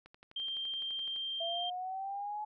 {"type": "click train", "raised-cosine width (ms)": 0.3, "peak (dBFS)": -38, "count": 14, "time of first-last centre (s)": [0.06, 1.162], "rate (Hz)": 11.8}
{"type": "tone", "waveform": "sine", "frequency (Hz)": 3168, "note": "G7", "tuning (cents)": 18, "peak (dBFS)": -35, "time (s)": [0.36, 1.7], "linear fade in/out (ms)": 5}
{"type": "linear sweep", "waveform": "sine", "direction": "up", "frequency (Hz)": [664, 852], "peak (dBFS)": -36, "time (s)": [1.4, 2.45], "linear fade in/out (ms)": 10}
{"effects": []}